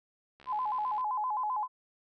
click train, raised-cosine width 0.3 ms, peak -38 dBFS, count 43, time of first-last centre 0.4-1.01 s, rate 68.9 Hz
sine tone with vibrato, 928 Hz, A#5, 8 cents flat, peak -29 dBFS, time 0.46-1.68 s, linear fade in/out 50 ms, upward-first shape square, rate 7.7 Hz, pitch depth 160 cents each way
effects none

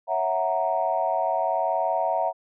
sine chord, F# dominant seventh, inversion second, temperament equal, 554.4 / 659.3 / 740 / 932.3 Hz, C#5 / E5 / F#5 / A#5, 0 / 0 / 0 / 0 cents, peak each -31 / -25 / -26 / -27 dBFS, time 0.07-2.33 s, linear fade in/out 50 ms, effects tanh soft clip ceiling -11 dBFS

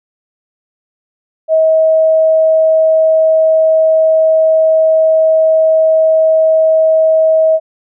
sine tone, 638 Hz, D#5, 43 cents sharp, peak -6 dBFS, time 1.48-7.6 s, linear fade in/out 50 ms, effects none

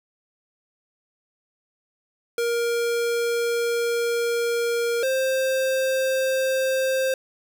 square tone pair in turn, 470 / 526.5 Hz, A#4 / C5, +14 / +11 cents, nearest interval major second, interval 197 cents, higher second, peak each -22 / -21 dBFS, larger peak second, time 2.38-5.03 / 5.03-7.14 s, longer first, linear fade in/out 2 ms, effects none

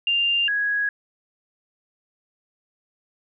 sine tone pair in turn, 2794 / 1661.3 Hz, F7 / G#6, 0 / 0 cents, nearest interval major sixth, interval 900 cents, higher first, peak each -18 / -20 dBFS, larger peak first, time 0.07-0.48 / 0.48-0.89 s, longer neither, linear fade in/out 2 ms, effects none

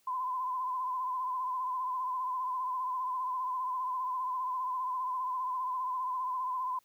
sine tone with vibrato, 1019 Hz, C6, 46 cents flat, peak -31 dBFS, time 0.07-6.79 s, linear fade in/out 5 ms, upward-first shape sine, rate 15 Hz, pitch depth 47 cents each way, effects white hiss -70 dBFS RMS until 6.84 s

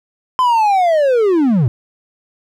triangle linear sweep, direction down, 1033 to 107.3 Hz, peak -8 dBFS, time 0.39-1.68 s, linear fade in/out 0 ms, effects none

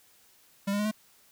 square tone with pitch steps, 198.6 / 203.9 / 209.4 / 215.1 Hz, G3 / G#3 / G#3 / A3, +23 / -32 / +15 / -39 cents, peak -27 dBFS, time 0.67-0.914 s, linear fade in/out 10 ms, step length 61 ms, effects white hiss -61 dBFS RMS until 1.31 s

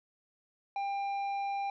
triangle tone with tanh clipping, 796 Hz, G5, 26 cents sharp, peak -33 dBFS, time 0.76-1.7 s, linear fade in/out 2 ms, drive 12 dB, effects none

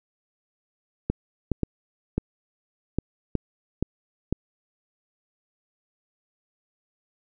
clicks, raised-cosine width 3 ms, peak -10 dBFS, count 8, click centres 1.1 / 1.517 / 1.633 / 2.18 / 2.986 / 3.353 / 3.826 / 4.326 s, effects none

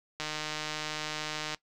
click train, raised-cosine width 0.2 ms, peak -17 dBFS, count 207, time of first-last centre 0.2-1.546 s, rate 153 Hz, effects noise-tail reverb RT60 0.1 s tail -20 dB re dry

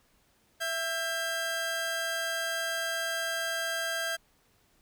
sawtooth tone pair together, 664.4 / 1600 Hz, E5 / G6, +13 / +35 cents, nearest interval octave + minor third, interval 1522 cents, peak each -31 / -28 dBFS, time 0.6-4.17 s, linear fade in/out 20 ms, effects pink hiss -67 dBFS RMS until 4.81 s

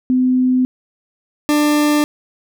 sine / 40% pulse tone pair in turn, 254.6 / 297.1 Hz, C4 / D4, -47 / +20 cents, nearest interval minor third, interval 267 cents, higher second, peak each -11 dBFS, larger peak neither, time 0.1-0.65 / 1.49-2.04 s, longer neither, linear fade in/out 0 ms, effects none

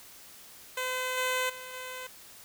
10% pulse tone with level steps, 510 Hz, C5, 44 cents flat, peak -22 / -19 / -33 / -30 dBFS, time 0.77-2.07 s, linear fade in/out 5 ms, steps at 1.17 / 1.49 / 1.73 s, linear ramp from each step 10 ms, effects white hiss -51 dBFS RMS until 2.44 s

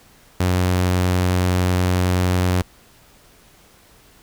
sawtooth tone, 90.8 Hz, F#2, 32 cents flat, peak -12 dBFS, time 0.4-2.62 s, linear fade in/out 5 ms, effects pink hiss -51 dBFS RMS until 4.22 s

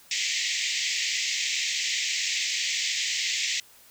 pink band-pass noise, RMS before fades -28 dBFS, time 0.11-3.6 s, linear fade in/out 2 ms, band 1900 to 7600 Hz, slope 96 dB/octave, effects white hiss -54 dBFS RMS until 3.9 s

